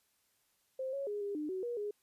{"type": "tone with pitch steps", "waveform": "sine", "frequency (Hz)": [524, 553, 413.3, 404.4, 301.6, 375.1, 478.7, 414.3], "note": ["C5", "C#5", "G#4", "G#4", "D4", "F#4", "A#4", "G#4"], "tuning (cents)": [2, -4, -8, -46, 46, 24, 46, -4], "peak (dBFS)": -35, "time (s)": [0.79, 1.91], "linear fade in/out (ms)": 5, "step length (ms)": 140, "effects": ["white hiss -75 dBFS RMS until 2.02 s", "resampled to 32000 Hz"]}